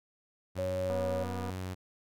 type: tone with vibrato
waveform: sawtooth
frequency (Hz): 92.5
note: F#2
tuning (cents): 0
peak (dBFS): -32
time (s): 0.55-1.75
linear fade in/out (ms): 20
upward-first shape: triangle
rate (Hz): 1.3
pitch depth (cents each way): 10
type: tone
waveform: sine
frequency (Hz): 554.4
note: C#5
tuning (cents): 0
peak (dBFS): -31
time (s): 0.58-1.24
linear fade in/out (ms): 10
type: click train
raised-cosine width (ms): 1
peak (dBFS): -29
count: 146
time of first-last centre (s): 0.9-1.499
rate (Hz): 242
effects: none